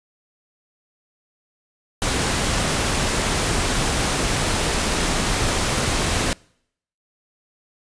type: noise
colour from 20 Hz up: pink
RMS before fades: -21 dBFS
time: 2.02-6.33 s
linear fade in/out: 0 ms
effects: noise-tail reverb RT60 0.7 s tail -26 dB re dry + resampled to 22050 Hz